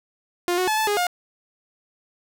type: tone with pitch steps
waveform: sawtooth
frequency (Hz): 352.2 / 367.2 / 862 / 873 / 412.7 / 712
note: F4 / F#4 / A5 / A5 / G#4 / F5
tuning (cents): +15 / -13 / -36 / -14 / -11 / +33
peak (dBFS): -16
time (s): 0.48-1.068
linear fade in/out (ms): 0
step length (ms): 98
effects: none